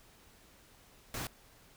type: noise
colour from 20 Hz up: pink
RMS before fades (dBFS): -39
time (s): 1.14-1.27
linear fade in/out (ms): 2
effects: pink hiss -61 dBFS RMS until 1.76 s